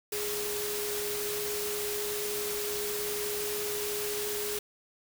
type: tone in noise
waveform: sine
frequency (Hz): 415.3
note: G#4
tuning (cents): 0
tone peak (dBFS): -34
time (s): 0.12-4.59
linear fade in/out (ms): 5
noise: white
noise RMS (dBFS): -35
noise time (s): 0.12-4.59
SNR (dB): -2
effects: none